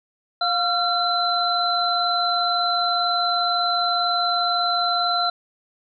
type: tone cluster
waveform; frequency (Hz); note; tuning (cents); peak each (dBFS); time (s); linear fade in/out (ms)
sine; 705 / 1366 / 4039; F5 / F6 / B7; +16 / -39 / +38; -23; 0.41-5.3; 5
effects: none